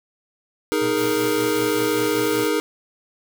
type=chord; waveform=square; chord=D# suspended fourth; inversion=none; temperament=equal; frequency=311.1 / 415.3 / 466.2 Hz; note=D#4 / G#4 / A#4; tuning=0 / 0 / 0 cents; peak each=-24 dBFS; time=0.72-2.6 s; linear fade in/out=0 ms
type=tone with tremolo; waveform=sawtooth; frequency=120.1 Hz; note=B2; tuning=48 cents flat; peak=-26 dBFS; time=0.81-2.45 s; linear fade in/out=10 ms; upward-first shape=triangle; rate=5.2 Hz; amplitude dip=90%
type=noise; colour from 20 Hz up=white; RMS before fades=-34 dBFS; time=0.94-2.51 s; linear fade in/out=50 ms
effects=none